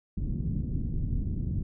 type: low-pass noise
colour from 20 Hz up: pink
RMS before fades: -30 dBFS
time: 0.17-1.63 s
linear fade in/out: 5 ms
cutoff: 240 Hz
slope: 24 dB/octave
effects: none